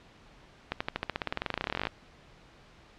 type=accelerating click train; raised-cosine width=0.3 ms; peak=-13 dBFS; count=28; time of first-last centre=0.72-1.87 s; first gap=85 ms; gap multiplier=0.94; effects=pink hiss -56 dBFS RMS until 2.98 s + low-pass 4000 Hz 12 dB/octave